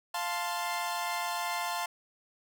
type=chord; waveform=sawtooth; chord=F major; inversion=none; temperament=equal; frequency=698.5 / 880 / 1046.5 Hz; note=F5 / A5 / C6; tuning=0 / 0 / 0 cents; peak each=-32 dBFS; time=0.14-1.86 s; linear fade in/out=5 ms; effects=none